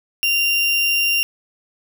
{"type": "tone", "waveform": "35% pulse", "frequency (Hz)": 2778, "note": "F7", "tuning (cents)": -10, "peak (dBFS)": -14, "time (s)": [0.23, 1.23], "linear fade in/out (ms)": 0, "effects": []}